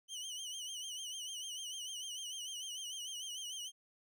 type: tone with vibrato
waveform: 25% pulse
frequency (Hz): 3040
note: F#7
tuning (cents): +46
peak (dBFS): -38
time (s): 0.08-3.72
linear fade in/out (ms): 50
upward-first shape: sine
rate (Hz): 6.7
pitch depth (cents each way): 93
effects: none